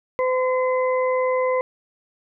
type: harmonic tone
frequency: 511 Hz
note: C5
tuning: 41 cents flat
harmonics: 1 / 2 / 4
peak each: -19 / -25 / -31 dBFS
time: 0.19-1.61 s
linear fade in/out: 0 ms
effects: none